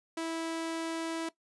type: tone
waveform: sawtooth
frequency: 327.7 Hz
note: E4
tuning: 10 cents flat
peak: -29 dBFS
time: 0.17-1.29 s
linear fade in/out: 5 ms
effects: noise-tail reverb RT60 0.1 s tail -17 dB re dry + resampled to 24000 Hz